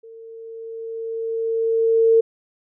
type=tone with level ramp; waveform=sine; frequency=453 Hz; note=A#4; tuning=50 cents flat; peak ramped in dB=-39 to -10 dBFS; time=0.03-2.21 s; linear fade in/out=10 ms; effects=none